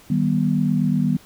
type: chord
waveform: sine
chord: Eb augmented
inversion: none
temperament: just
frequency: 155.56 / 194.45 / 243.1 Hz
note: Eb3 / G3 / B3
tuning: 0 / -14 / -27 cents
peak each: -21 dBFS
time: 0.1-1.17 s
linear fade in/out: 5 ms
effects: pink hiss -49 dBFS RMS until 1.25 s